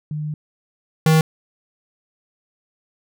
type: tone pair in turn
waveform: sine / square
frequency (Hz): 151.4 / 158.4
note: D#3 / D#3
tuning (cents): -47 / +31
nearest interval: minor second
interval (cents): 78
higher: second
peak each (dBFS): -23 / -12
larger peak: second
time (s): 0.11-0.34 / 1.06-1.21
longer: first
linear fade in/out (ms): 2
effects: none